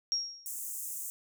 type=tone with exponential decay; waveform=sine; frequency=5588 Hz; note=F8; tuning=in tune; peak=-25 dBFS; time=0.12-0.58 s; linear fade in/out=0 ms; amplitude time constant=98 ms
type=high-pass noise; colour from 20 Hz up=pink; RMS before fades=-39 dBFS; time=0.46-1.1 s; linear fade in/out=0 ms; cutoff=6800 Hz; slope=48 dB/octave
effects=none